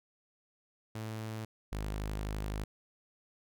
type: tone pair in turn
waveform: sawtooth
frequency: 109.9 / 51.87 Hz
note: A2 / G#1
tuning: -2 / -1 cents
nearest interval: octave + minor second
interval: 1299 cents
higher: first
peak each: -34 / -31 dBFS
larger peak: second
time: 0.95-1.45 / 1.72-2.64 s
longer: second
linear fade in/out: 5 ms
effects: none